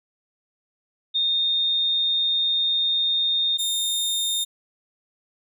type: tone pair in turn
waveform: sine / sawtooth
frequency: 3664 / 3651 Hz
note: A#7 / A#7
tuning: -31 / -37 cents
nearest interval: unison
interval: 6 cents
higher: first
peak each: -19 dBFS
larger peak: neither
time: 1.14-3.58 / 3.58-4.45 s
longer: first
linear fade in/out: 20 ms
effects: none